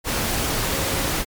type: tone in noise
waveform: sine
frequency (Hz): 540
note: C#5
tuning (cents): -45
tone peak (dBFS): -31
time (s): 0.7-1.1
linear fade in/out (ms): 50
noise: pink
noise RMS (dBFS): -23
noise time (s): 0.04-1.25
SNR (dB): -11
effects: MP3 96 kbps